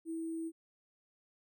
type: tone with sample-and-hold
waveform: sine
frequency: 326.6 Hz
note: E4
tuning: 16 cents flat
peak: -36 dBFS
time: 0.05-0.52 s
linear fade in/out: 50 ms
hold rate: 8820 Hz
effects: none